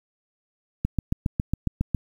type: click train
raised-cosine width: 5 ms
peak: -10 dBFS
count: 9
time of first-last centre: 0.85-1.947 s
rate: 7.29 Hz
effects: 8-bit